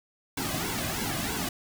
pink noise with flanger, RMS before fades -31 dBFS, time 0.37-1.49 s, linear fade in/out 5 ms, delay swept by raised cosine 1.6 to 2.23 ms, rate 3.1 Hz, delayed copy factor -0.8, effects none

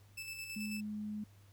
sawtooth tone with tremolo, 2632 Hz, E7, 3 cents flat, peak -38 dBFS, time 0.17-0.81 s, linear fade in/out 10 ms, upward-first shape square, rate 9.2 Hz, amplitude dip 40%
sine tone, 211 Hz, G#3, 28 cents sharp, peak -38 dBFS, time 0.56-1.24 s, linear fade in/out 5 ms
effects added 100 Hz sine -59 dBFS peak until 1.52 s + pink hiss -68 dBFS RMS until 1.52 s

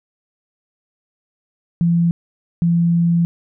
sine tone pair in turn, 170 / 170 Hz, F3 / F3, -46 / -46 cents, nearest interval unison, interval 0 cents, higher neither, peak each -12 dBFS, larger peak neither, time 1.81-2.11 / 2.62-3.25 s, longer second, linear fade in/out 0 ms, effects none

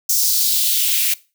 blue noise with high-pass filter sweep, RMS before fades -17 dBFS, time 0.09-1.14 s, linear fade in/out 5 ms, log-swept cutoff 5800 to 2300 Hz, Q 2.3, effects noise-tail reverb RT60 0.3 s tail -20 dB re dry

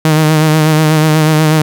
sawtooth tone with vibrato, 155.56 Hz, D#3, in tune, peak -3 dBFS, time 0.05-1.62 s, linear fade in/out 2 ms, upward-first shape sine, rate 8.2 Hz, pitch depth 34 cents each way, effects none

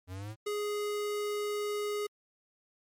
square exponential sweep, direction up, 89.3 to 112.2 Hz, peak -39 dBFS, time 0.07-0.36 s, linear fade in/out 50 ms
square tone, 415.3 Hz, G#4, in tune, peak -32 dBFS, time 0.46-2.07 s, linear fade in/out 10 ms
effects MP3 64 kbps

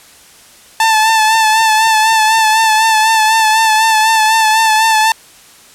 sawtooth tone with vibrato, 880 Hz, A5, in tune, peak -4 dBFS, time 0.8-5.12 s, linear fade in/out 2 ms, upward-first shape sine, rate 4 Hz, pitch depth 35 cents each way, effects white hiss -41 dBFS RMS until 5.74 s + low-pass 11000 Hz 12 dB/octave

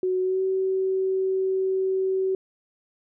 sine tone with pitch glide, 370 to 379.7 Hz, F#4 to F#4, 0 to +45 cents, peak -21 dBFS, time 0.03-2.35 s, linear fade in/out 2 ms, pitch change +45 cents, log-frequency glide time 0.21-0.42 s, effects none

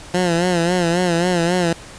15% pulse tone with vibrato, 174.61 Hz, F3, in tune, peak -9 dBFS, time 0.14-1.73 s, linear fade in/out 2 ms, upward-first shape sine, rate 3.7 Hz, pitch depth 81 cents each way, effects pink hiss -38 dBFS RMS until 1.98 s + resampled to 22050 Hz

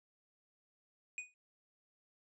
square tone with exponential decay, 2479 Hz, D#7, 7 cents flat, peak -37 dBFS, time 1.18-1.34 s, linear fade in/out 1 ms, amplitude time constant 33 ms, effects resampled to 22050 Hz

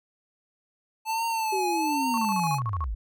square tone with vibrato, 876 Hz, A5, 8 cents flat, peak -26 dBFS, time 1.05-2.6 s, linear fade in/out 50 ms, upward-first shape triangle, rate 1.2 Hz, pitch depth 92 cents each way
sine linear sweep, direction down, 392 to 44.71 Hz, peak -27 dBFS, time 1.52-2.95 s, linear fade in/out 10 ms
sine tone bursts, 1100 Hz, C#6, 14 cents flat, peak -29 dBFS, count 10, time 2.14-2.841 s, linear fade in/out 0 ms, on 35 ms, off 39 ms
effects none

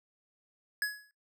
square tone with exponential decay, 1683 Hz, G#6, 23 cents sharp, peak -27 dBFS, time 0.82-1.11 s, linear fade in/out 1 ms, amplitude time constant 62 ms, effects noise-tail reverb RT60 0.2 s tail -22 dB re dry

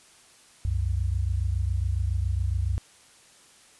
sine tone pair together, 65.7 / 92.91 Hz, C2 / F#2, +8 / +8 cents, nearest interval tritone, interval 600 cents, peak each -26 dBFS, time 0.65-2.78 s, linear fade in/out 0 ms, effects white hiss -55 dBFS RMS until 3.79 s + resampled to 24000 Hz

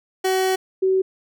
30% pulse / sine tone pair in turn, 376.7 / 378.9 Hz, F#4 / F#4, +31 / +41 cents, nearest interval unison, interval 10 cents, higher second, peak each -15 dBFS, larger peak neither, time 0.24-0.56 / 0.82-1.02 s, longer first, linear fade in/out 10 ms, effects none

